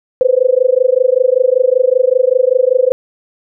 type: tone with amplitude modulation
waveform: sine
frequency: 510 Hz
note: C5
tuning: 44 cents flat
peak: -4 dBFS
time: 0.21-2.92 s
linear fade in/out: 0 ms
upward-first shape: sine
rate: 25.2 Hz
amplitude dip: 100%
effects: none